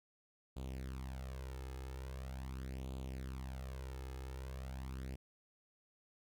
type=tone with flanger; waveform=sawtooth; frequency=65.41 Hz; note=C2; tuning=in tune; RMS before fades=-45 dBFS; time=0.56-5.16 s; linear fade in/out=10 ms; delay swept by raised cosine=0.27 to 2.37 ms; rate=0.42 Hz; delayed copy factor=+0.7; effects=none